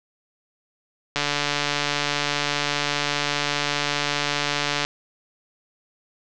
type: click train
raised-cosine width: 0.2 ms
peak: -5 dBFS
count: 536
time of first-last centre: 1.16-4.85 s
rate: 145 Hz
effects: low-pass 7000 Hz 12 dB/octave